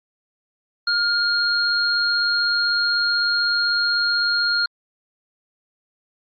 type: tone pair together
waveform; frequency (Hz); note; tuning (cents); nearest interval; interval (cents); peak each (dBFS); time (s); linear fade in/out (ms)
sine; 1418 / 4249; F6 / C8; +26 / +26; octave + perfect fifth; 1900; -20; 0.87-4.66; 5
effects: Opus 48 kbps